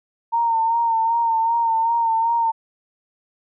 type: tone with vibrato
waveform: sine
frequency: 916 Hz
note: A#5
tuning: 31 cents flat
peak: -16 dBFS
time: 0.32-2.52 s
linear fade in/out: 20 ms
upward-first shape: sine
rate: 2.6 Hz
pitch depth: 37 cents each way
effects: none